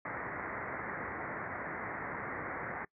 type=low-pass noise; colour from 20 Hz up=white; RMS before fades=-40 dBFS; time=0.05-2.85 s; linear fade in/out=5 ms; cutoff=2100 Hz; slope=96 dB/octave; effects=noise-tail reverb RT60 0.1 s tail -23 dB re dry + high-pass 80 Hz 12 dB/octave